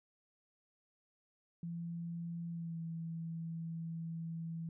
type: tone with pitch glide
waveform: sine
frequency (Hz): 169.3 to 164.77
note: E3 to E3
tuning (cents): +46 to 0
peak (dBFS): -39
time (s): 1.63-4.69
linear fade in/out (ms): 2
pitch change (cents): -46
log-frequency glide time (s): 2.49-2.79
effects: none